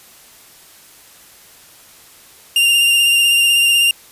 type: tone with vibrato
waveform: 45% pulse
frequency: 2794 Hz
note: F7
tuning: in tune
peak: -10 dBFS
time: 2.56-3.91 s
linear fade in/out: 2 ms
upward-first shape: sine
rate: 16 Hz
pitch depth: 21 cents each way
effects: white hiss -44 dBFS RMS until 4.11 s + resampled to 32000 Hz